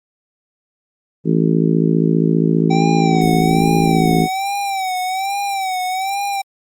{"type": "harmonic tone", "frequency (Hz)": 55, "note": "A1", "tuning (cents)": 0, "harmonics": [3, 4, 5, 6, 7, 8], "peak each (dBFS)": [-15, -19, -19, -22, -21, -25], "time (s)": [1.24, 4.28], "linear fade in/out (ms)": 50}
{"type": "tone with vibrato", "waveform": "square", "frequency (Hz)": 769, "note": "G5", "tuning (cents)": -33, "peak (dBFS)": -19, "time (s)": [2.7, 6.42], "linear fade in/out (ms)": 10, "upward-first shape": "sine", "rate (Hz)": 1.2, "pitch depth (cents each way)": 80}
{"effects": ["Opus 24 kbps"]}